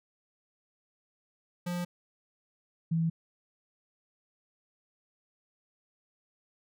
square / sine tone pair in turn, 176.2 / 164.2 Hz, F3 / E3, +16 / -6 cents, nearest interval minor second, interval 122 cents, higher first, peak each -32 / -25 dBFS, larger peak second, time 1.66-1.85 / 2.91-3.1 s, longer neither, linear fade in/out 10 ms, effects none

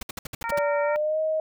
pink noise bursts, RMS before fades -33 dBFS, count 8, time 0.01-0.59 s, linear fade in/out 5 ms, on 20 ms, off 60 ms
harmonic tone, 461.5 Hz, A#4, 17 cents flat, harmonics 2 / 3 / 4 / 5, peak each -29 / -33 / -35 / -37 dBFS, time 0.44-0.96 s, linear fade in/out 0 ms
sine tone with pitch glide, 580 to 628.9 Hz, D5 to D#5, -22 to +18 cents, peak -22 dBFS, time 0.52-1.4 s, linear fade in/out 2 ms, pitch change +140 cents, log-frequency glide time 0.82-1.19 s
effects none

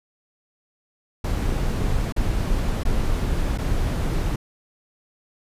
brown noise with dropouts, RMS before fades -22 dBFS, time 1.24-4.36 s, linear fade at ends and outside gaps 5 ms, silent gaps 2.124-2.163 / 2.835-2.851 / 3.577-3.584 s, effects resampled to 32000 Hz

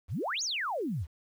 sine exponential two-way sweep, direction up then down, 63.4 to 6910 to 65.1 Hz, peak -30 dBFS, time 0.08-1.07 s, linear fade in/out 50 ms, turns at 0.43 s, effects 10-bit

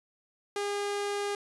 sawtooth tone, 406.5 Hz, G#4, 37 cents flat, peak -26 dBFS, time 0.56-1.35 s, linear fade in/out 2 ms, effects resampled to 24000 Hz

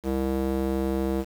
square tone with band-pass filter, 66.3 Hz, C2, 23 cents sharp, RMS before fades -26 dBFS, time 0.03-1.25 s, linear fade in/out 50 ms, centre 370 Hz, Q 1.4, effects 7-bit

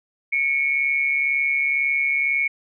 sine tone pair together, 2206 / 2348 Hz, C#7 / D7, -9 / -1 cents, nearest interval minor second, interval 108 cents, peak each -19 / -25 dBFS, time 0.32-2.48 s, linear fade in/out 10 ms, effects none

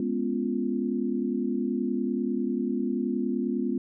sine chord, C# dominant seventh, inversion second, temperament equal, 207.7 / 246.9 / 277.2 / 349.2 Hz, G#3 / B3 / C#4 / E#4, 0 / 0 / 0 / 0 cents, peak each -31 / -28 / -33 / -32 dBFS, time 0-3.78 s, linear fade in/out 2 ms, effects none

